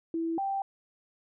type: tone pair in turn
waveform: sine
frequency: 329.6 / 783.9 Hz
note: E4 / G5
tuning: 0 / 0 cents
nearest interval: octave + minor third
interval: 1500 cents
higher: second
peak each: -28 dBFS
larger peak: neither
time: 0.14-0.38 / 0.38-0.62 s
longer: neither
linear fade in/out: 2 ms
effects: none